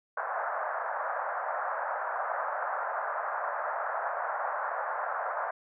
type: band-pass noise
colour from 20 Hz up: pink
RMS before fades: -33 dBFS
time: 0.17-5.51 s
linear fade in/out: 5 ms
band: 590 to 1600 Hz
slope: 48 dB/octave
effects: none